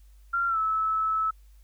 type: tone with pitch glide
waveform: sine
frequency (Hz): 1381 to 1303.5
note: F6 to E6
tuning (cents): -20 to -20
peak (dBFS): -23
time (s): 0.33-1.31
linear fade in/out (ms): 10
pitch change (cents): -100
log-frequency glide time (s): 0.48-0.58
effects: added 50 Hz sine -50 dBFS peak until 1.63 s + white hiss -68 dBFS RMS until 1.63 s